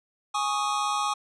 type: chord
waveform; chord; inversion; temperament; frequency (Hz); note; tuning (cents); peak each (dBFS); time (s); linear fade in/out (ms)
square; Ab suspended fourth; none; equal; 830.6 / 1108.7 / 1244.5; Ab5 / Db6 / Eb6; 0 / 0 / 0; -30; 0.34-1.14; 10
effects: resampled to 22050 Hz